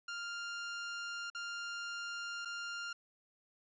sawtooth tone with dropouts, 1398 Hz, F6, 1 cent sharp, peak -36 dBFS, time 0.08-2.93 s, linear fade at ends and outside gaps 5 ms, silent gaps 1.301-1.348 / 2.45-2.455 s, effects resampled to 16000 Hz + 13-bit

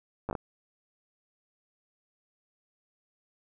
slowing click train, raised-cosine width 1 ms, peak -19 dBFS, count 5, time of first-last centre 0.29-0.352 s, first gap 9 ms, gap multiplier 1.38, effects none

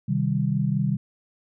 sine chord, C minor, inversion none, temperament equal, 130.81 / 155.56 / 196 Hz, C3 / Eb3 / G3, 0 / 0 / 0 cents, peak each -25 dBFS, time 0.08-0.97 s, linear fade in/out 10 ms, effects none

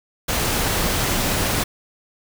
pink noise, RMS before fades -21 dBFS, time 0.28-1.64 s, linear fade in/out 10 ms, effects none

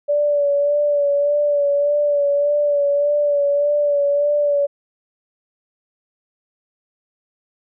sine tone with vibrato, 578 Hz, D5, 28 cents flat, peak -14 dBFS, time 0.08-4.67 s, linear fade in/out 20 ms, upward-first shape sine, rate 1.7 Hz, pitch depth 29 cents each way, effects none

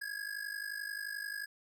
square ring-modulated tone, 1661.2 Hz, G#6, in tune, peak -36 dBFS, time 0.01-1.46 s, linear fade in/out 10 ms, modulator 25.7 Hz, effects none

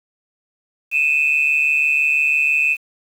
sine tone pair together, 2489 / 2635 Hz, D#7 / E7, 0 / -1 cents, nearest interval minor second, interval 99 cents, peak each -16 dBFS, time 0.91-2.77 s, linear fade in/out 50 ms, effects tanh soft clip ceiling -7 dBFS + 7-bit

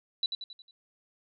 sine tone with echo, 3951 Hz, B7, in tune, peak -25 dBFS, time 0.23-0.26 s, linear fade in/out 2 ms, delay 90 ms, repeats 5, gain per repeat -6 dB, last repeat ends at 0.71 s, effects none

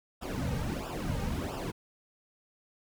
brown noise with flanger, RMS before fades -34 dBFS, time 0.21-1.72 s, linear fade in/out 20 ms, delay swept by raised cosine 0.47 to 2.97 ms, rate 1.5 Hz, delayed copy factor -0.85, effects none

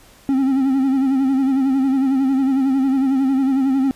triangle tone with vibrato, 267.7 Hz, C4, 40 cents sharp, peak -12 dBFS, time 0.29-3.91 s, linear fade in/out 0 ms, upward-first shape sine, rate 11 Hz, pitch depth 59 cents each way, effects pink hiss -48 dBFS RMS until 3.95 s + resampled to 32000 Hz

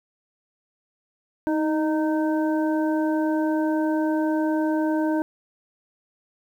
harmonic tone with a mistuned harmonic, 307.9 Hz, D#4, 18 cents flat, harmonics 1 / 2 / 3 / 5, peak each -21 / -28 / -31 / -36 dBFS, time 1.47-5.22 s, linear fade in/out 0 ms, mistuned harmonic 1, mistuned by +34 cents, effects 9-bit

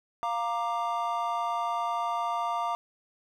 triangle chord, Bb major, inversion second, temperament equal with one note detuned, 698.5 / 932.3 / 1182.1 Hz, F5 / Bb5 / D6, 0 / 0 / +11 cents, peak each -30 dBFS, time 0.23-2.75 s, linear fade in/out 0 ms, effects none

